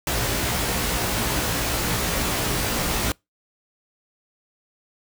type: noise with comb filter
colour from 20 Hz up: pink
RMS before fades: -24 dBFS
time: 0.07-3.12 s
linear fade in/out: 2 ms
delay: 17 ms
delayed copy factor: +0.8
effects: noise-tail reverb RT60 0.2 s tail -26 dB re dry